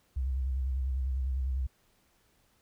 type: tone with vibrato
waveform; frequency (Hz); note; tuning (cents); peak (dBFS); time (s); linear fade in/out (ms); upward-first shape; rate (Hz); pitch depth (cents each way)
sine; 65.41; C2; 0; -28; 0.16-1.67; 10; square; 10; 56
effects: pink hiss -69 dBFS RMS until 2.61 s